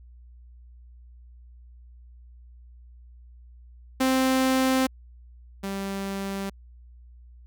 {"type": "tone pair in turn", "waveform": "sawtooth", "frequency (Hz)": [261.6, 195.98], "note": ["C4", "G3"], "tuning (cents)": [0, 0], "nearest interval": "perfect fourth", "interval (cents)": 500, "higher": "first", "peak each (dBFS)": [-16, -25], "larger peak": "first", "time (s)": [[4, 4.87], [5.63, 6.5]], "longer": "neither", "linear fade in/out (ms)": 10, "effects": ["added 60 Hz sine -46 dBFS peak until 7.46 s"]}